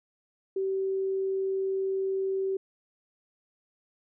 sine tone, 384.8 Hz, G4, 32 cents flat, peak -26 dBFS, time 0.56-2.57 s, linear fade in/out 5 ms, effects none

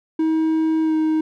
triangle tone with pitch glide, 318.5 to 313.9 Hz, D#4 to D#4, +41 to +15 cents, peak -14 dBFS, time 0.19-1.21 s, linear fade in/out 5 ms, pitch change -26 cents, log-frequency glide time 0.82-0.95 s, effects none

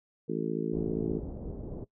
harmonic tone, 55 Hz, A1, in tune, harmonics 3 / 4 / 5 / 6 / 7 / 8, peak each -36 / -36 / -36 / -36 / -36 / -36 dBFS, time 0.28-1.2 s, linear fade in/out 20 ms
pink low-pass noise, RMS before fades -39 dBFS, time 0.72-1.85 s, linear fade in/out 20 ms, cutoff 540 Hz, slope 24 dB/octave
effects noise-tail reverb RT60 0.1 s tail -20 dB re dry

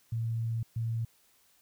sine tone bursts at uneven times, 114.3 Hz, A#2, 34 cents flat, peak -29 dBFS, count 2, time 0.12-0.63 / 0.76-1.05 s, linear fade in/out 5 ms, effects white hiss -66 dBFS RMS until 1.61 s

